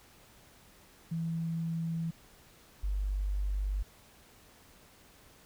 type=tone pair in turn; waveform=sine; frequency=164.9 / 49.14 Hz; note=E3 / G1; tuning=+1 / +5 cents; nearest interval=octave + major sixth; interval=2096 cents; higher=first; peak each=-31 / -29 dBFS; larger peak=second; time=1.11-2.11 / 2.83-3.83 s; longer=neither; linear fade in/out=10 ms; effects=pink hiss -59 dBFS RMS until 5.45 s